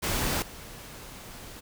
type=noise with level steps; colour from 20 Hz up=pink; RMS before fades=-28 / -44 dBFS; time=0.02-1.61 s; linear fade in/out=20 ms; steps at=0.42 s; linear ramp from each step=2 ms; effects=none